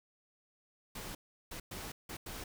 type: noise bursts at uneven times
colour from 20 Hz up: pink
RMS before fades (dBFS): -44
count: 5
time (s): 0.95-1.15 / 1.51-1.6 / 1.71-1.92 / 2.09-2.17 / 2.26-2.44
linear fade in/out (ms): 5
effects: none